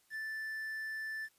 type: tone with quantisation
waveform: triangle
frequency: 1760 Hz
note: A6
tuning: in tune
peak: -36 dBFS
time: 0.1-1.29 s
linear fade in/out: 50 ms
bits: 10
effects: white hiss -71 dBFS RMS until 1.38 s + resampled to 32000 Hz